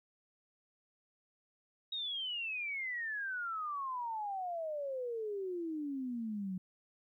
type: exponential sweep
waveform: sine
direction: down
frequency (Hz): 3800 to 180.7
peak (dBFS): -36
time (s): 1.92-6.58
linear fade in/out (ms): 5
effects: 13-bit